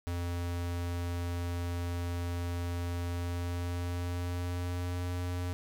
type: tone with pitch glide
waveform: square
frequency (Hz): 87 to 88.93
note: F2 to F2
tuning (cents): -6 to +32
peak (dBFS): -33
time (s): 0.07-5.53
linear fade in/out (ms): 0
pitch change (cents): +38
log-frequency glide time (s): 3.07-5.08
effects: none